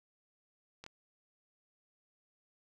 clicks, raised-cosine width 0.2 ms, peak -30 dBFS, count 2, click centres 0.84 / 0.864 s, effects none

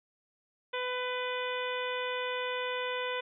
harmonic tone with a mistuned harmonic, 500 Hz, B4, 21 cents sharp, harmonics 1 / 2 / 3 / 4 / 5 / 6 / 7, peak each -35 / -38 / -40 / -41 / -42 / -43 / -43 dBFS, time 0.73-3.21 s, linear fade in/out 10 ms, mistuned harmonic 5, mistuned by -28 cents, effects none

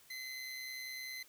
25% pulse tone with amplitude modulation, 2047 Hz, C7, 38 cents flat, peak -37 dBFS, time 0.1-1.23 s, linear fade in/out 5 ms, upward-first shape sine, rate 130 Hz, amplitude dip 40%, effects white hiss -63 dBFS RMS until 1.28 s

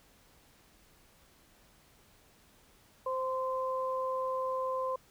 sine tone pair together, 521 / 1035.1 Hz, C5 / C6, -7 / -19 cents, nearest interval octave, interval 1188 cents, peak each -33 / -34 dBFS, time 3.06-4.96 s, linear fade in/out 5 ms, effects pink hiss -63 dBFS RMS until 5.1 s

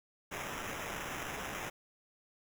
blue noise with sample-and-hold, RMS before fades -41 dBFS, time 0.31-1.7 s, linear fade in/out 10 ms, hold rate 4410 Hz, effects none

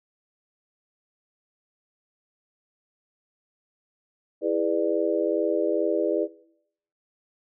sine chord, E dominant seventh, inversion none, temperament just, 329.6 / 412 / 494.4 / 593.3 Hz, E4 / G#4 / B4 / D5, 0 / -14 / +2 / +18 cents, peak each -27 dBFS, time 4.41-6.28 s, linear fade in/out 50 ms, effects noise-tail reverb RT60 0.7 s tail -19 dB re dry

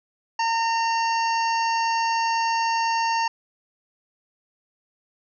harmonic tone, 914 Hz, A#5, 34 cents flat, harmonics 1 / 2 / 3 / 5 / 6 / 7, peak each -21 / -31 / -31 / -34 / -36 / -40 dBFS, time 0.39-3.28 s, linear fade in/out 5 ms, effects none

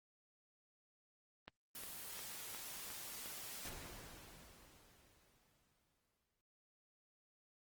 click train, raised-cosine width 0.3 ms, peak -33 dBFS, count 6, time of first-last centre 1.48-3.259 s, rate 2.81 Hz
white noise, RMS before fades -49 dBFS, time 1.75-3.69 s, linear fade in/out 2 ms
pink noise with exponential decay, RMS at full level -49 dBFS, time 3.65-6.41 s, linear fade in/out 0 ms, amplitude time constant 600 ms
effects Opus 24 kbps

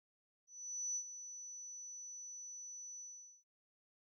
sine tone with ADSR envelope, 5960 Hz, F#8, 12 cents sharp, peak -36 dBFS, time 0.47-3.44 s, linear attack 490 ms, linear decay 72 ms, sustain -11 dB, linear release 440 ms, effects none

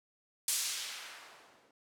violet noise with low-pass filter sweep, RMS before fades -40 dBFS, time 0.48-1.71 s, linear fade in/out 2 ms, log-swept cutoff 8700 to 380 Hz, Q 0.79, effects none

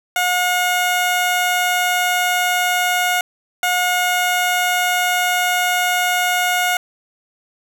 15% pulse tone bursts at uneven times, 720 Hz, F#5, 47 cents flat, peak -9 dBFS, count 2, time 0.16-3.21 / 3.63-6.77 s, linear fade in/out 2 ms, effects none

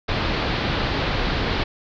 pink low-pass noise, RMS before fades -23 dBFS, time 0.08-1.64 s, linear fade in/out 10 ms, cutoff 4600 Hz, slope 48 dB/octave, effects none

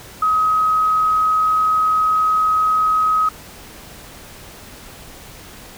sine tone, 1267 Hz, D#6, 31 cents sharp, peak -13 dBFS, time 0.22-3.29 s, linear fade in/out 5 ms, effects pink hiss -39 dBFS RMS until 5.77 s

